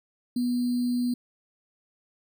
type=tone with sample-and-hold; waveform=sine; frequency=245 Hz; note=B3; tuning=14 cents flat; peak=-23 dBFS; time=0.36-1.14 s; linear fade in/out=5 ms; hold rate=4410 Hz; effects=none